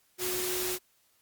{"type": "tone in noise", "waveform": "sine", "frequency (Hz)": 365, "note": "F#4", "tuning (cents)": -24, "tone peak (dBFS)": -34, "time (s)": [0.18, 0.79], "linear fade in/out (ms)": 50, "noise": "white", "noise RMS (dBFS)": -33, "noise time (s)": [0.18, 0.79], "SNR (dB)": -4, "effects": ["white hiss -68 dBFS RMS until 1.21 s", "Opus 48 kbps"]}